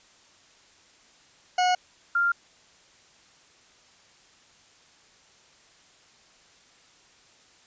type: tone pair in turn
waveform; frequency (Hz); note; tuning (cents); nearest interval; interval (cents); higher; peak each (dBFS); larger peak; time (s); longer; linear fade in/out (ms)
40% pulse / sine; 728 / 1393.9; F#5 / F6; -28 / -4; major seventh; 1124; second; -19 / -20; first; 1.58-1.75 / 2.15-2.32; neither; 5
effects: white hiss -57 dBFS RMS until 7.66 s + resampled to 16000 Hz